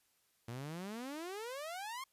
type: exponential sweep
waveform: sawtooth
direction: up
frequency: 113.1 to 1097 Hz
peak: -38 dBFS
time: 0.48-2.04 s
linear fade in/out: 5 ms
effects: white hiss -75 dBFS RMS until 2.12 s + resampled to 32000 Hz